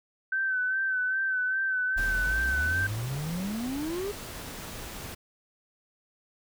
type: tone with vibrato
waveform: sine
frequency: 1531 Hz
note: G6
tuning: 41 cents flat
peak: -25 dBFS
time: 0.32-2.87 s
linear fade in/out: 5 ms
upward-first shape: sine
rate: 2.5 Hz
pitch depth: 39 cents each way
type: exponential sweep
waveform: triangle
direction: up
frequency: 35.2 to 422.4 Hz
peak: -28 dBFS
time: 1.96-4.12 s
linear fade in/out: 10 ms
type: noise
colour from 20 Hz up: pink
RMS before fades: -40 dBFS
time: 1.97-5.15 s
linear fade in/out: 10 ms
effects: none